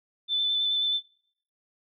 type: tone with vibrato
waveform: sine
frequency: 3520 Hz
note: A7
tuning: in tune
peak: -23 dBFS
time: 0.28-1.01 s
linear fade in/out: 50 ms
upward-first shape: square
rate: 9.3 Hz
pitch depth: 12 cents each way
effects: noise-tail reverb RT60 0.6 s tail -24 dB re dry